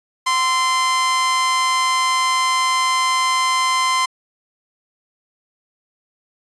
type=tone with amplitude modulation; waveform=sawtooth; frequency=1038 Hz; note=C6; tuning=14 cents flat; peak=-10 dBFS; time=0.26-4.06 s; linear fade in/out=10 ms; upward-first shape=sine; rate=296 Hz; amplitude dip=35%; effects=resampled to 22050 Hz